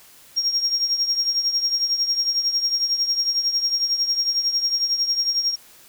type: tone with tremolo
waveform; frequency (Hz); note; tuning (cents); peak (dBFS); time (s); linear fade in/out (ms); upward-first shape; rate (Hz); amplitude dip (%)
sine; 5580; F8; -2; -14; 0.36-5.56; 20; triangle; 11; 80
effects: tanh soft clip ceiling -14 dBFS + white hiss -49 dBFS RMS until 5.88 s